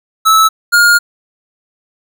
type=tone pair in turn; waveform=square; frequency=1306 / 1420.5 Hz; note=E6 / F6; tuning=-17 / +29 cents; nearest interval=minor second; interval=146 cents; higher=second; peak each=-6 dBFS; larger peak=neither; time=0.25-0.49 / 0.72-0.99 s; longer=second; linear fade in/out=20 ms; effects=none